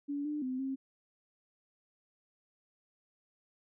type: tone with pitch steps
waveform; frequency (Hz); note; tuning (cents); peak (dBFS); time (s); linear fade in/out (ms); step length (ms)
sine; 285.8 / 298.4 / 257 / 267.6; D4 / D4 / C4 / C4; -47 / +28 / -31 / +39; -33; 0.08-0.76; 20; 170
effects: none